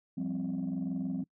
sine chord, F suspended second, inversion none, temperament equal, 174.61 / 196 / 261.6 Hz, F3 / G3 / C4, 0 / 0 / 0 cents, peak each -35 / -35 / -33 dBFS, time 0.17-1.24 s, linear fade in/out 10 ms, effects noise-tail reverb RT60 0.1 s tail -23 dB re dry + tanh soft clip ceiling -27 dBFS

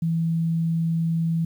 sine tone, 164.81 Hz, E3, in tune, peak -20 dBFS, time 0.02-1.45 s, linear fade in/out 5 ms, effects 9-bit

